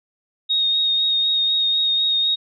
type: tone with vibrato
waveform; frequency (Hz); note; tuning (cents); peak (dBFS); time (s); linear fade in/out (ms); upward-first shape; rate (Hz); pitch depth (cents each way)
sine; 3729; A#7; 0; -16; 0.49-2.36; 20; sine; 4; 17
effects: none